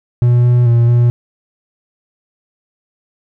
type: tone with pitch steps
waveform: triangle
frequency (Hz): 121.3 / 122.1 / 118 / 120.2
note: B2 / B2 / A#2 / B2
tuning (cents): -31 / -19 / +22 / -46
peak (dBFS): -5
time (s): 0.22-1.1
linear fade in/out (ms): 0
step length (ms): 220
effects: none